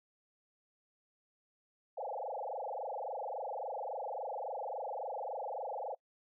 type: tone with frequency modulation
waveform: sine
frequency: 679 Hz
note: F5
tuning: 49 cents flat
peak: -37 dBFS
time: 1.97-5.95 s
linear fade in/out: 10 ms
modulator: 23.6 Hz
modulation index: 7.8
effects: noise-tail reverb RT60 0.1 s tail -25 dB re dry